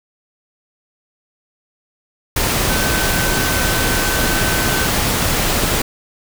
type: tone in noise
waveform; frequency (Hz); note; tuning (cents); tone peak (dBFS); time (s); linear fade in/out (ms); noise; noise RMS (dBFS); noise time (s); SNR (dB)
sine; 1528; G6; -45; -23; 2.69-4.87; 5; pink; -17; 2.36-5.82; -9
effects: none